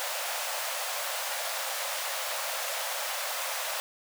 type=high-pass noise; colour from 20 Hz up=pink; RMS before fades=-33 dBFS; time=0-3.8 s; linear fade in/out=0 ms; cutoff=520 Hz; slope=96 dB/octave; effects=none